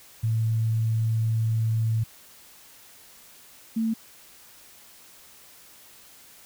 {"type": "tone pair in turn", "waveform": "sine", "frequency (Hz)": [112, 224], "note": ["A2", "A3"], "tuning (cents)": [31, 31], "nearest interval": "octave", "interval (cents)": 1200, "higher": "second", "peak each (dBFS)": [-21, -22], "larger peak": "first", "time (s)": [[0.23, 2.04], [3.76, 3.94]], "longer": "first", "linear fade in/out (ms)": 10, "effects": ["white hiss -51 dBFS RMS until 6.45 s"]}